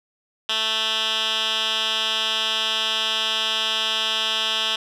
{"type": "tone with band-pass filter", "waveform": "10% pulse", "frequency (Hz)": 220, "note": "A3", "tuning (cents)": 0, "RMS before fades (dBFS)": -23, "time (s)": [0.49, 4.76], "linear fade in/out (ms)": 5, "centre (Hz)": 3200, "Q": 2.9, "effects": []}